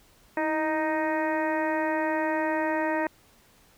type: harmonic tone with a mistuned harmonic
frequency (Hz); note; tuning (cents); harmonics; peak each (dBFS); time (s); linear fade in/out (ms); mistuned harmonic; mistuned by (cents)
311.1; D#4; 0; 1 / 2 / 3 / 4 / 5 / 6 / 7 / 8; -29 / -29 / -30 / -42 / -37 / -33 / -44 / -44; 0.37-3.07; 2; 1; +51
effects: pink hiss -59 dBFS RMS until 3.77 s